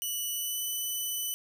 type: tone with pitch glide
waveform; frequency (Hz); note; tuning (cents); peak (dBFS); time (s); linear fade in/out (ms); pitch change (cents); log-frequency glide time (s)
5% pulse; 2960 to 2994; F#7 to F#7; 0 to +20; -23; 0.02-1.34; 0; +20; 0.3-0.62
effects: none